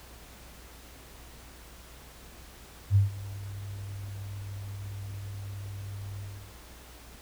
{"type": "tone with ADSR envelope", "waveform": "sine", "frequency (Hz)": 99.5, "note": "G2", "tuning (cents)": 26, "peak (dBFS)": -16, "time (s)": [2.9, 6.55], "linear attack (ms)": 58, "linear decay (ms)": 140, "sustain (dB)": -20, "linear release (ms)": 340, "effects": ["added 60 Hz sine -51 dBFS peak until 7.21 s", "pink hiss -51 dBFS RMS until 7.21 s"]}